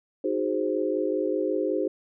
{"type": "chord", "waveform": "sine", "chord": "Ab dominant seventh", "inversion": "second", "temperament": "equal", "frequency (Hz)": [311.1, 370, 415.3, 523.3], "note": ["Eb4", "Gb4", "Ab4", "C5"], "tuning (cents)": [0, 0, 0, 0], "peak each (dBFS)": -29, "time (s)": [0.24, 1.88], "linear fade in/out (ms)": 5, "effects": []}